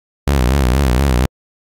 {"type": "tone with vibrato", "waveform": "sawtooth", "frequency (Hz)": 65.41, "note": "C2", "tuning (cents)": 0, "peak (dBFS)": -7, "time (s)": [0.27, 1.26], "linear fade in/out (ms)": 5, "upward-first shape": "sine", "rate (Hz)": 4.2, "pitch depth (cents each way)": 150, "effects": ["AAC 64 kbps"]}